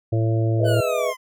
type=harmonic tone; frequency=112.3 Hz; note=A2; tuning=36 cents sharp; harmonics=1 / 3 / 4 / 5 / 6; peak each=-18 / -26 / -32 / -31 / -33 dBFS; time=0.12-0.81 s; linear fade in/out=10 ms
type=chord; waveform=sine; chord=E major seventh; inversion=first; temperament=equal with one note detuned; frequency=415.3 / 495.9 / 622.3 / 659.3 Hz; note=G#4 / B4 / D#5 / E5; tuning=0 / +7 / 0 / 0 cents; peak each=-30 / -24 / -24 / -27 dBFS; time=0.58-1.14 s; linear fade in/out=50 ms
type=linear sweep; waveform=25% pulse; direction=down; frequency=1530 to 1009 Hz; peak=-24 dBFS; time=0.64-1.17 s; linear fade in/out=50 ms
effects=none